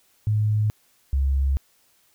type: tone pair in turn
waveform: sine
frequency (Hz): 106.6 / 68.04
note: G#2 / C#2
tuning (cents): +46 / -32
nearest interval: minor sixth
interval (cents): 778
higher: first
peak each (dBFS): -18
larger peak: neither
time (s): 0.27-0.7 / 1.13-1.57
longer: second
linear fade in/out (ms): 0
effects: white hiss -62 dBFS RMS until 2.14 s